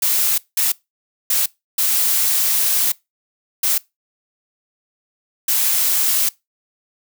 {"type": "noise bursts at uneven times", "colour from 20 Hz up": "blue", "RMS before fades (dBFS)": -17, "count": 6, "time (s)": [[0.02, 0.38], [0.57, 0.72], [1.3, 1.46], [1.78, 2.92], [3.63, 3.78], [5.48, 6.29]], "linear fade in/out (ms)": 5, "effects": ["noise-tail reverb RT60 0.2 s tail -22 dB re dry"]}